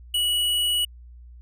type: tone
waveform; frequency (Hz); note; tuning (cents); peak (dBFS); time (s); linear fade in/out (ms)
square; 2931; F#7; -17; -21; 0.14-0.85; 5
effects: added 60 Hz sine -42 dBFS peak until 1.41 s